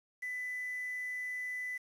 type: tone with quantisation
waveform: sine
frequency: 1997 Hz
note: B6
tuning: 19 cents sharp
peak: -36 dBFS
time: 0.22-1.78 s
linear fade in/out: 10 ms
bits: 9
effects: resampled to 32000 Hz